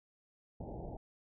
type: low-pass noise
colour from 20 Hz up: pink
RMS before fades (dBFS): -44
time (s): 0.6-0.97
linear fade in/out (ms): 5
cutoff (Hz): 860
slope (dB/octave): 96
effects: none